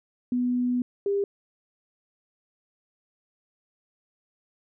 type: tone pair in turn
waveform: sine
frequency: 247.1 / 400.4 Hz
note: B3 / G4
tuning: +1 / +37 cents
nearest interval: minor sixth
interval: 836 cents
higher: second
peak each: -22 dBFS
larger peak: neither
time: 0.32-0.82 / 1.06-1.24 s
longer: first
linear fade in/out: 2 ms
effects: none